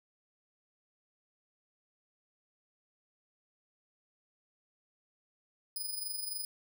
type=tone with amplitude modulation; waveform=5% pulse; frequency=5000 Hz; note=D#8; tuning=8 cents sharp; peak=-27 dBFS; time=5.76-6.45 s; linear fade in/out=2 ms; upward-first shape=sine; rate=23.6 Hz; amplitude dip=60%; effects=none